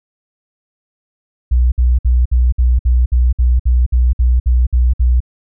sine tone bursts, 61.4 Hz, B1, 9 cents flat, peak -8 dBFS, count 14, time 1.51-5.204 s, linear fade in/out 10 ms, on 210 ms, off 58 ms, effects none

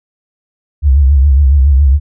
sine tone with vibrato, 69.3 Hz, C#2, in tune, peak -4 dBFS, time 0.82-2 s, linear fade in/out 50 ms, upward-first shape triangle, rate 7.2 Hz, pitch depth 140 cents each way, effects none

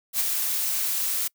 blue noise with ADSR envelope, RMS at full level -22 dBFS, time 0.13-1.28 s, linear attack 66 ms, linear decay 29 ms, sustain -4 dB, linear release 9 ms, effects noise-tail reverb RT60 0.1 s tail -25 dB re dry

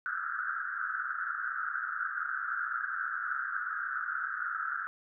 pink band-pass noise, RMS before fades -35 dBFS, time 0.06-4.87 s, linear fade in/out 0 ms, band 1300 to 1600 Hz, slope 96 dB/octave, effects none

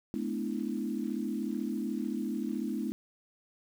sine chord, E dominant seventh, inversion first, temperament equal with one note detuned, 213.1 / 246.9 / 293.7 / 329.6 Hz, G#3 / B3 / D4 / E4, +45 / 0 / 0 / 0 cents, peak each -35 / -36 / -38 / -38 dBFS, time 0.14-2.92 s, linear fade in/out 0 ms, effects 9-bit

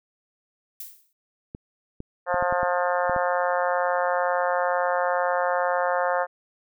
violet noise with exponential decay, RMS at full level -34 dBFS, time 0.8-1.13 s, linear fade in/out 2 ms, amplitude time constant 71 ms
clicks, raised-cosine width 3 ms, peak -22 dBFS, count 8, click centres 1.549 / 2.004 / 2.343 / 2.425 / 2.525 / 2.631 / 3.096 / 3.163 s
harmonic tone, 177.8 Hz, F3, 31 cents sharp, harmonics 3 / 4 / 5 / 6 / 7 / 8 / 9 / 10, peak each -25 / -27 / -29 / -31 / -32 / -33 / -34 / -35 dBFS, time 2.26-6.27 s, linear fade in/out 50 ms
effects none

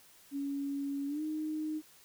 sine tone with pitch glide, 280.2 to 309.1 Hz, C#4 to D#4, +19 to -11 cents, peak -33 dBFS, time 0.31-1.82 s, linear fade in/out 50 ms, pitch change +170 cents, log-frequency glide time 1.07-1.22 s, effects white hiss -60 dBFS RMS until 2.04 s

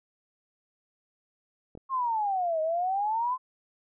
clicks, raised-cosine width 2 ms, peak -31 dBFS, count 2, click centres 1.752 / 1.775 s
sine exponential two-way sweep, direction down then up, 1088 to 622.3 to 1042 Hz, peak -25 dBFS, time 1.89-3.38 s, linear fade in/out 50 ms, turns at 2.61 s
effects none

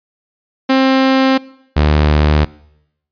sawtooth tone pair in turn, 264.9 / 75.22 Hz, C4 / D2, +22 / +42 cents, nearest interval octave + minor seventh, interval 2180 cents, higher first, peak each -5 dBFS, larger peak neither, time 0.69-1.38 / 1.76-2.45 s, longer neither, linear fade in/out 10 ms, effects noise-tail reverb RT60 0.8 s tail -22 dB re dry + resampled to 11025 Hz

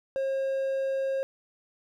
triangle tone, 538 Hz, C5, 48 cents sharp, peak -24 dBFS, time 0.16-1.23 s, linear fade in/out 0 ms, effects none

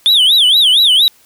triangle tone with vibrato, 3408 Hz, G#7, 44 cents sharp, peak -5 dBFS, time 0.06-1.08 s, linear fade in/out 0 ms, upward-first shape sine, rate 4.3 Hz, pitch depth 250 cents each way, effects white hiss -49 dBFS RMS until 1.25 s

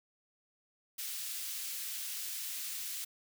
white high-pass noise, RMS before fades -40 dBFS, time 0.98-3.05 s, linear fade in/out 10 ms, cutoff 2400 Hz, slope 12 dB/octave, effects none

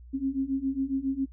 sine beating tone pair, 265.3 / 272.6 Hz, C4 / C#4, +24 / -29 cents, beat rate 7.3 Hz, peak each -30 / -28 dBFS, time 0.13-1.26 s, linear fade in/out 20 ms, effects noise-tail reverb RT60 0.1 s tail -20 dB re dry + added 60 Hz sine -45 dBFS peak until 1.32 s

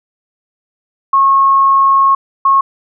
sine tone pair in turn, 1090 / 1090 Hz, C#6 / C#6, -29 / -29 cents, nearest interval unison, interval 0 cents, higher neither, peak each -6 dBFS, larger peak neither, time 1.13-2.15 / 2.45-2.61 s, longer first, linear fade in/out 5 ms, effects none

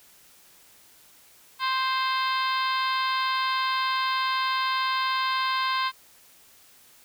harmonic tone with a mistuned harmonic, 523.3 Hz, C5, in tune, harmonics 2 / 3 / 4 / 5 / 6 / 7 / 8 / 9, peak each -25 / -32 / -34 / -37 / -36 / -35 / -36 / -40 dBFS, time 1.59-5.92 s, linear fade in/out 50 ms, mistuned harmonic 9, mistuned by +60 cents, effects white hiss -55 dBFS RMS until 7.04 s

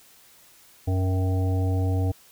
harmonic tone with a mistuned harmonic, 93.3 Hz, F#2, 15 cents sharp, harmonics 1 / 3 / 5 / 7 / 8, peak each -21 / -31 / -35 / -38 / -39 dBFS, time 0.87-2.12 s, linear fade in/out 10 ms, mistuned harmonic 8, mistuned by +76 cents, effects white hiss -54 dBFS RMS until 2.31 s

